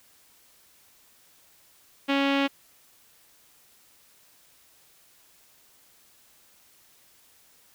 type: tone with low-pass filter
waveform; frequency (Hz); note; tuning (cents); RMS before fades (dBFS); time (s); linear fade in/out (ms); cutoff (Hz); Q
sawtooth; 277.2; C#4; 0; -24; 2.08-2.48; 20; 3000; 2.6
effects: white hiss -59 dBFS RMS until 7.74 s